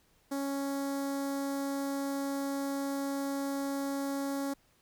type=tone with notch filter; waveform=sawtooth; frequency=277.2 Hz; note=C#4; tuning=in tune; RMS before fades=-34 dBFS; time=0.31-4.54 s; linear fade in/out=10 ms; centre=2700 Hz; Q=0.73; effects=pink hiss -68 dBFS RMS until 4.81 s